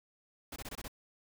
pink noise bursts, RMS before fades -43 dBFS, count 6, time 0.52-0.881 s, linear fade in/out 5 ms, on 41 ms, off 23 ms, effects none

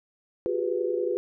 sine tone cluster, 357.4 / 388.4 / 411.2 / 494.1 Hz, F4 / G4 / G#4 / B4, +40 / -16 / -17 / +1 cents, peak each -29 / -32 / -31 / -29 dBFS, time 0.46-1.17 s, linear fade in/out 0 ms, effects none

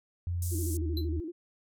sine tone with pitch glide, 87.31 to 78.69 Hz, F2 to D#2, 0 to +20 cents, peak -29 dBFS, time 0.27-1.2 s, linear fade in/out 0 ms, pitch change -180 cents, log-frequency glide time 0.54-0.89 s
pink band-pass noise, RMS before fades -41 dBFS, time 0.42-0.77 s, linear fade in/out 2 ms, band 7300 to 13000 Hz, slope 24 dB/octave
sine tone with vibrato, 329.6 Hz, E4, in tune, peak -35 dBFS, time 0.51-1.32 s, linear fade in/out 20 ms, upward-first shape square, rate 13 Hz, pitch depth 94 cents each way
square tone with exponential decay, 4051 Hz, B7, 43 cents sharp, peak -34 dBFS, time 0.97-1.08 s, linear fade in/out 2 ms, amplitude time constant 23 ms
effects none

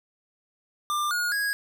square tone with pitch steps, 1192 / 1439 / 1651 Hz, D6 / F#6 / G#6, +25 / -49 / -11 cents, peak -25 dBFS, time 0.9-1.53 s, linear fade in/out 0 ms, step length 210 ms, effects none

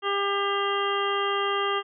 harmonic tone, 399.7 Hz, G4, 34 cents sharp, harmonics 1 / 2 / 3 / 4 / 5 / 7 / 8, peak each -28 / -33 / -27 / -36 / -35 / -34 / -34 dBFS, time 0.02-1.83 s, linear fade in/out 50 ms, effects none

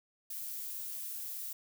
violet noise, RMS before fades -41 dBFS, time 0.3-1.53 s, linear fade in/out 5 ms, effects none

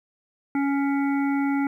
harmonic tone with a mistuned harmonic, 278.6 Hz, C#4, 9 cents sharp, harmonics 1 / 3 / 5 / 7 / 8, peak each -21 / -31 / -35 / -38 / -39 dBFS, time 0.55-1.67 s, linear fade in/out 2 ms, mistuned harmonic 7, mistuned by +33 cents, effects 10-bit

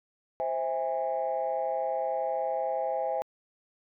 sine chord, C augmented, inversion none, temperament just, 523.3 / 654.1 / 817.6 Hz, C5 / E5 / G#5, 0 / -14 / -27 cents, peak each -31 dBFS, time 0.4-3.22 s, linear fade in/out 0 ms, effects tanh soft clip ceiling -20 dBFS

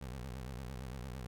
20% pulse tone with vibrato, 63.9 Hz, C2, 40 cents flat, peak -37 dBFS, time 0.01-1.27 s, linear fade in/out 5 ms, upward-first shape sine, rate 8.8 Hz, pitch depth 160 cents each way, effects none

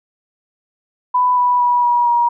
sine tone with pitch steps, 995 / 984.1 / 973.4 / 962.8 / 952.3 Hz, B5 / B5 / B5 / B5 / A#5, +13 / -6 / -25 / -44 / +37 cents, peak -11 dBFS, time 1.14-2.29 s, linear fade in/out 10 ms, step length 230 ms, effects none

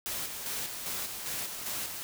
white noise with tremolo, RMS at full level -35 dBFS, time 0.06-2.03 s, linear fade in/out 0 ms, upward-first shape square, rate 2.5 Hz, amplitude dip 40%, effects none

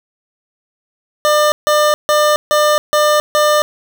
25% pulse tone bursts, 600 Hz, D5, 37 cents sharp, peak -6 dBFS, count 6, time 1.25-3.62 s, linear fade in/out 0 ms, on 270 ms, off 150 ms, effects 8-bit

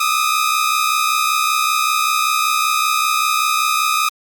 sawtooth tone pair together, 1216 / 1281.2 Hz, D#6 / E6, -40 / -50 cents, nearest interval minor second, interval 90 cents, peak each -14 dBFS, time 0-4.09 s, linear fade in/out 5 ms, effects Opus 48 kbps

